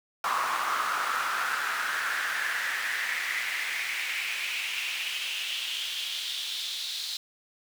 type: noise with high-pass filter sweep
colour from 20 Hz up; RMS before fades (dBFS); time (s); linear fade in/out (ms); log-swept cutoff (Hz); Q
brown; -31; 0.24-7.17; 2; 1100 to 4000; 4.1
effects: none